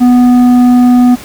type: tone with tanh clipping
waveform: sine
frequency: 246.9 Hz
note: B3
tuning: in tune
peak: -4 dBFS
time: 0-1.16 s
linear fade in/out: 20 ms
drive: 8 dB
effects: pink hiss -30 dBFS RMS until 1.24 s